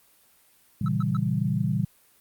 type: chord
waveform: sine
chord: A# diminished seventh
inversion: none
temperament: equal with one note detuned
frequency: 117.35 / 138.59 / 164.81 / 196 Hz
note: A#2 / C#3 / E3 / G3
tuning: +12 / 0 / 0 / 0 cents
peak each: -28 dBFS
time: 0.81-1.85 s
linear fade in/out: 5 ms
type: tone bursts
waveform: triangle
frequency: 1303 Hz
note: E6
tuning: 20 cents flat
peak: -31 dBFS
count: 3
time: 0.86-1.169 s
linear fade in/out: 2 ms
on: 23 ms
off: 120 ms
effects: white hiss -60 dBFS RMS until 2.2 s + Opus 32 kbps